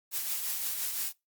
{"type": "noise with tremolo", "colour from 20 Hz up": "blue", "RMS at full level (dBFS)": -31, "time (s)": [0.11, 1.13], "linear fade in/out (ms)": 50, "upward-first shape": "triangle", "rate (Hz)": 5.8, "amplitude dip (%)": 45, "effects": ["noise-tail reverb RT60 0.2 s tail -21 dB re dry", "Opus 48 kbps"]}